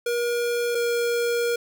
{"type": "tone pair in turn", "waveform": "square", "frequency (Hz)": [477.1, 473.8], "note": ["A#4", "A#4"], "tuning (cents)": [40, 28], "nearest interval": "unison", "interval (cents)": 12, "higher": "first", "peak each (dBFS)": [-23, -22], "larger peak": "second", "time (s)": [[0.06, 0.75], [0.75, 1.56]], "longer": "second", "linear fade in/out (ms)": 5, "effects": []}